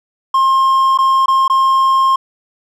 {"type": "tone with dropouts", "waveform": "triangle", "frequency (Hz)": 1065, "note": "C6", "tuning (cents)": 30, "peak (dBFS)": -7, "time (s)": [0.34, 2.16], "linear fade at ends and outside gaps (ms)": 5, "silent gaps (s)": [[0.976, 0.986], [1.26, 1.281], [1.48, 1.498]], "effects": []}